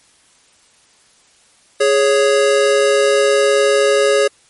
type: tone pair together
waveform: square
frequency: 415.3 / 554.4 Hz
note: G#4 / C#5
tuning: 0 / 0 cents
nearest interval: perfect fourth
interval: 500 cents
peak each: -14 dBFS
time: 1.8-4.28 s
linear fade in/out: 10 ms
effects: white hiss -52 dBFS RMS until 4.49 s + MP3 48 kbps